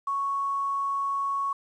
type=tone with quantisation; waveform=sine; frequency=1108.7 Hz; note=C#6; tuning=in tune; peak=-25 dBFS; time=0.07-1.53 s; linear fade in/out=5 ms; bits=9; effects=resampled to 22050 Hz